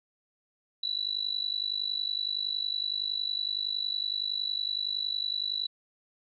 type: tone with amplitude modulation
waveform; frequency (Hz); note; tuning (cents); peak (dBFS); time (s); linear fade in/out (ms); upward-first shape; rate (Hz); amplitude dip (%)
sine; 3951; B7; 0; -25; 0.83-5.67; 5; sine; 50.8; 90
effects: none